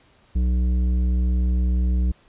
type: tone with tanh clipping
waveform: triangle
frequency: 61.7 Hz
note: B1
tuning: 1 cent flat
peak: -19 dBFS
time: 0.35-2.12 s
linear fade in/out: 10 ms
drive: 14 dB
effects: pink hiss -57 dBFS RMS until 2.28 s + resampled to 8000 Hz